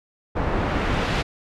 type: noise with low-pass filter sweep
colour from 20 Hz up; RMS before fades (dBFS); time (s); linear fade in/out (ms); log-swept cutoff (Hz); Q
pink; -23; 0.35-1.23; 20; 1200 to 3600; 0.72
effects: none